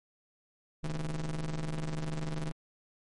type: ring-modulated tone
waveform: 45% pulse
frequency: 73.7 Hz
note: D2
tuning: 7 cents sharp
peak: -29 dBFS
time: 0.83-2.52 s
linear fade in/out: 10 ms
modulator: 83.9 Hz
effects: MP3 48 kbps